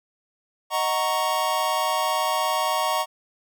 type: chord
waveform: square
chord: D# minor seventh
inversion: none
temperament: equal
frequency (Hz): 622.3 / 740 / 932.3 / 1108.7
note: D#5 / F#5 / A#5 / C#6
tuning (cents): 0 / 0 / 0 / 0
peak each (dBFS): -29 / -29 / -27 / -27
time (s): 0.7-3.06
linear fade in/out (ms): 50
effects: none